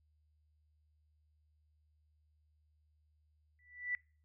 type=tone with exponential growth; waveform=sine; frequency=1970 Hz; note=B6; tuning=5 cents flat; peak=-31 dBFS; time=3.59-3.95 s; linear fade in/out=1 ms; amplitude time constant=78 ms; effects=noise-tail reverb RT60 0.4 s tail -24 dB re dry + added 76 Hz sine -70 dBFS peak until 4.24 s